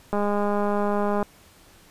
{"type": "click train", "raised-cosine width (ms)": 1, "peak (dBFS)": -12, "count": 226, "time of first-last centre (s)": [0.13, 1.228], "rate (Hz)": 205, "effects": ["pink hiss -53 dBFS RMS until 1.9 s", "resampled to 32000 Hz"]}